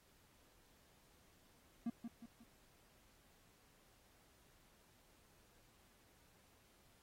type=tone with echo; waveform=triangle; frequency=233.1 Hz; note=A#3; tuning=in tune; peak=-35 dBFS; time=1.86-1.9 s; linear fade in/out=5 ms; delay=180 ms; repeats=3; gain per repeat=-7 dB; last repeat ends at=2.44 s; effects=pink hiss -71 dBFS RMS until 7.02 s + AAC 48 kbps